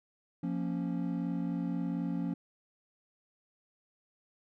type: chord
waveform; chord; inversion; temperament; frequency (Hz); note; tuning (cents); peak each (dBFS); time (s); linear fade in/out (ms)
triangle; Bb minor; second; equal; 174.61 / 233.1 / 277.2; F3 / Bb3 / Db4; 0 / 0 / 0; -32 / -36 / -34; 0.43-2.34; 5
effects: none